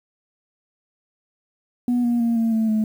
sine tone with pitch steps, 244.1 / 238.4 / 232.8 / 227.4 / 222 / 216.8 Hz, B3 / A#3 / A#3 / A#3 / A3 / A3, -20 / +39 / -2 / -43 / +16 / -25 cents, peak -15 dBFS, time 1.88-2.84 s, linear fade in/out 2 ms, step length 160 ms, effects tanh soft clip ceiling -15 dBFS + 8-bit

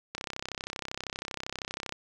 click train, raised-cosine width 0.2 ms, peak -17 dBFS, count 59, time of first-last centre 0.15-1.924 s, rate 32.7 Hz, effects none

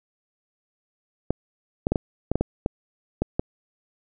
clicks, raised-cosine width 2 ms, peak -8 dBFS, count 10, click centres 1.306 / 1.869 / 1.92 / 1.958 / 2.316 / 2.356 / 2.41 / 2.661 / 3.22 / 3.395 s, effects none

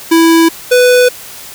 square tone pair in turn, 329.6 / 496.3 Hz, E4 / B4, 0 / +8 cents, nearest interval perfect fifth, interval 708 cents, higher second, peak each -5 dBFS, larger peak neither, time 0.11-0.49 / 0.71-1.09 s, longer neither, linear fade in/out 10 ms, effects white hiss -30 dBFS RMS until 1.54 s

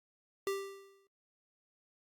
square tone with exponential decay, 392.8 Hz, G4, 4 cents sharp, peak -31 dBFS, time 0.47-1.07 s, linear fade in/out 1 ms, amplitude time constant 130 ms, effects noise-tail reverb RT60 0.1 s tail -21 dB re dry + Opus 48 kbps

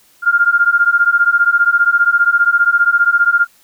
sine beating tone pair, 1396.9 / 1411.9 Hz, F6 / F6, 0 / +18 cents, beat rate 15 Hz, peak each -12 dBFS, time 0.22-3.47 s, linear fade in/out 50 ms, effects white hiss -51 dBFS RMS until 3.63 s

